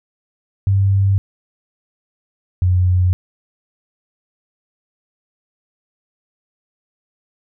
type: tone pair in turn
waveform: sine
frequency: 98 / 90.75 Hz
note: G2 / F#2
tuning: 0 / -33 cents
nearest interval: minor second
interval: 133 cents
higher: first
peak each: -11 dBFS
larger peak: neither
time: 0.67-1.18 / 2.62-3.13 s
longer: neither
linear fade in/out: 0 ms
effects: none